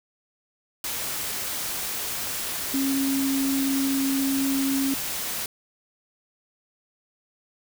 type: tone in noise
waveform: sine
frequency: 271.7 Hz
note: C#4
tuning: 35 cents flat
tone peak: -22 dBFS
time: 2.74-4.94 s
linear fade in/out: 2 ms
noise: white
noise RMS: -30 dBFS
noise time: 0.84-5.46 s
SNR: +5 dB
effects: none